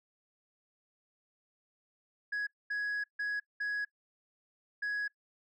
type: tone bursts at uneven times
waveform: sine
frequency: 1670 Hz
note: G#6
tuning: 9 cents sharp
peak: -29 dBFS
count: 5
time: 2.32-2.47 / 2.7-3.04 / 3.19-3.4 / 3.6-3.85 / 4.82-5.08 s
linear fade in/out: 10 ms
effects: noise-tail reverb RT60 0.1 s tail -24 dB re dry + tanh soft clip ceiling -31 dBFS